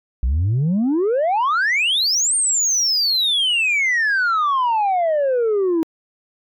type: exponential two-way sweep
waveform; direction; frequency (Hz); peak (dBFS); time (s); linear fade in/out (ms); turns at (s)
sine; up then down; 57 to 8900 to 316.6; -13; 0.23-5.83; 0; 2.35
effects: tanh soft clip ceiling -14 dBFS